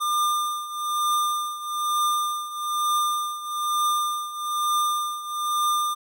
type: tone with tremolo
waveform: square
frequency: 1201 Hz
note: D6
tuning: 38 cents sharp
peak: -20 dBFS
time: 0-5.95 s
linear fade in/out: 20 ms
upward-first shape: triangle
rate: 1.1 Hz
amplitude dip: 80%
effects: none